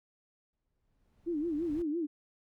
brown noise with exponential growth, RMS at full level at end -46 dBFS, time 0.53-1.82 s, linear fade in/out 2 ms, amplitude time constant 280 ms
sine tone with vibrato, 318 Hz, D#4, 38 cents sharp, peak -30 dBFS, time 1.26-2.07 s, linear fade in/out 20 ms, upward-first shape sine, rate 5.9 Hz, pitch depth 160 cents each way
effects none

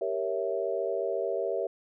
sine chord, G diminished seventh, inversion none, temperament equal, 392 / 466.2 / 554.4 / 659.3 Hz, G4 / Bb4 / Db5 / Fb5, 0 / 0 / 0 / 0 cents, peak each -33 dBFS, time 0.01-1.67 s, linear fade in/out 5 ms, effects none

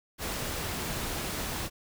pink noise, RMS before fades -34 dBFS, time 0.18-1.7 s, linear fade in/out 50 ms, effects none

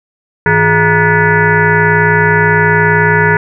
sine tone with frequency modulation, 943 Hz, A#5, 20 cents sharp, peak -6 dBFS, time 0.46-3.37 s, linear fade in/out 2 ms, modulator 261 Hz, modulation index 3.7, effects none

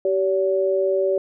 sine tone pair together, 385.3 / 570 Hz, G4 / C#5, -30 / +48 cents, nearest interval perfect fifth, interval 678 cents, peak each -20 dBFS, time 0.05-1.18 s, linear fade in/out 2 ms, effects none

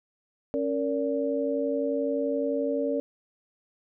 sine tone cluster, 274.7 / 464.4 / 576 Hz, C#4 / A#4 / D5, -16 / -7 / -34 cents, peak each -29 / -29 / -29 dBFS, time 0.54-3 s, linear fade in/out 0 ms, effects none

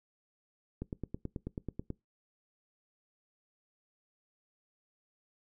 click train, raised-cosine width 3 ms, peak -24 dBFS, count 11, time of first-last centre 0.82-1.903 s, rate 9.23 Hz, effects noise-tail reverb RT60 0.2 s tail -22 dB re dry

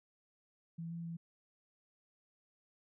sine tone with pitch steps, 166.2 / 168.5 / 167.2 Hz, E3 / E3 / E3, +15 / +38 / +25 cents, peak -40 dBFS, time 0.78-1.17 s, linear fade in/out 10 ms, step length 130 ms, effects none

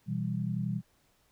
sine chord, E minor, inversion second, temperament equal, 123.47 / 164.81 / 196 Hz, B2 / E3 / G3, 0 / 0 / 0 cents, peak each -34 dBFS, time 0.06-0.82 s, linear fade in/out 50 ms, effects pink hiss -69 dBFS RMS until 1.31 s

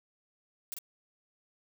blue noise with echo, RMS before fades -38 dBFS, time 0.72-0.74 s, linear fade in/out 0 ms, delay 46 ms, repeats 1, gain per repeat -4 dB, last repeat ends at 0.786 s, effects none

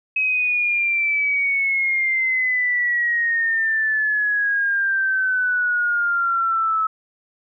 sine exponential sweep, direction down, 2552 to 1296 Hz, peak -17 dBFS, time 0.16-6.87 s, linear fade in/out 5 ms, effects none

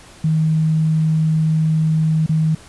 sine tone with dropouts, 157.9 Hz, D#3, 26 cents sharp, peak -13 dBFS, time 0.24-2.55 s, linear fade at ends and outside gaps 5 ms, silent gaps 2.263-2.292 s, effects pink hiss -43 dBFS RMS until 2.68 s + resampled to 24000 Hz

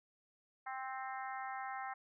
harmonic tone, 262.6 Hz, C4, 6 cents sharp, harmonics 3 / 4 / 5 / 6 / 7 / 8, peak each -43 / -48 / -48 / -52 / -50 / -54 dBFS, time 0.66-1.94 s, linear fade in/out 10 ms, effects none

